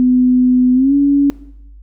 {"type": "tone with pitch glide", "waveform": "sine", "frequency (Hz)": [251.6, 282.4], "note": ["B3", "C#4"], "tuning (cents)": [32, 32], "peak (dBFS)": -8, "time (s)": [0, 1.3], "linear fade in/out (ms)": 0, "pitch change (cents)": 200, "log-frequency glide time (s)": [0.74, 0.94], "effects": ["noise-tail reverb RT60 0.8 s tail -20 dB re dry", "added 50 Hz sine -35 dBFS peak until 1.82 s"]}